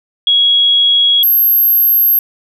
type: tone pair in turn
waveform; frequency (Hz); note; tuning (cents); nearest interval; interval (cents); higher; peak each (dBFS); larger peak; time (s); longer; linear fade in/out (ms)
sine; 3322 / 12542; G#7 / G9; 0 / 0; octave + major seventh; 2300; second; -7; neither; 0.27-1.23 / 1.23-2.19; neither; 2
effects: none